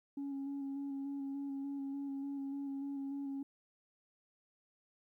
sine tone with vibrato, 277.2 Hz, C#4, in tune, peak -36 dBFS, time 0.17-3.43 s, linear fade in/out 5 ms, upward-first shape square, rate 3.4 Hz, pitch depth 17 cents each way, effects tanh soft clip ceiling -36 dBFS + 13-bit

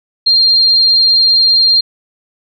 sine tone, 4195 Hz, C8, 4 cents sharp, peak -6 dBFS, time 0.26-1.81 s, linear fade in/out 10 ms, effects none

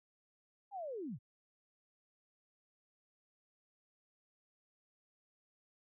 sine linear sweep, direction down, 835 to 92.6 Hz, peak -40 dBFS, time 0.71-1.19 s, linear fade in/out 50 ms, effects none

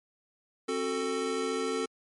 square chord, F# diminished, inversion second, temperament just, 266.4 / 370 / 444 Hz, C4 / F#4 / A4, +31 / 0 / +16 cents, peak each -36 / -36 / -32 dBFS, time 0.68-1.86 s, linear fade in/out 10 ms, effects MP3 48 kbps

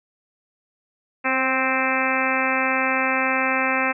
harmonic tone with a mistuned harmonic, 261.6 Hz, C4, in tune, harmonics 1 / 2 / 3 / 4 / 5 / 6 / 7 / 8 / 9 / 10, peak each -28 / -28 / -28 / -28 / -28 / -28 / -28 / -28 / -28 / -28 dBFS, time 1.24-3.93 s, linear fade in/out 20 ms, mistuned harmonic 2, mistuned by +17 cents, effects none

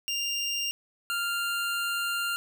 25% pulse tone pair in turn, 2794 / 1394.6 Hz, F7 / F6, 0 / -3 cents, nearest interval octave, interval 1203 cents, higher first, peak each -24 dBFS, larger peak neither, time 0.08-0.71 / 1.1-2.36 s, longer second, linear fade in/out 0 ms, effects none

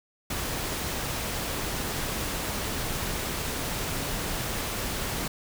pink noise, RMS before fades -31 dBFS, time 0.3-5.28 s, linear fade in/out 5 ms, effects none

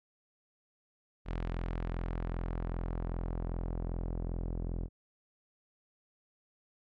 sawtooth tone with low-pass filter sweep, 42.55 Hz, F1, 44 cents flat, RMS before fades -36 dBFS, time 1.25-4.89 s, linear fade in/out 50 ms, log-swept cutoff 2900 to 450 Hz, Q 0.79, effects none

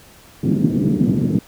pink band-pass noise, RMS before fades -17 dBFS, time 0.43-1.39 s, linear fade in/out 5 ms, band 150 to 290 Hz, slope 24 dB/octave, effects pink hiss -46 dBFS RMS until 1.47 s

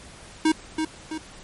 square tone with echo, 315.4 Hz, D#4, 24 cents sharp, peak -17 dBFS, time 0.45-0.52 s, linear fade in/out 5 ms, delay 330 ms, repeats 2, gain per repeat -6 dB, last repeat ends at 1.18 s, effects pink hiss -45 dBFS RMS until 1.43 s + MP3 48 kbps

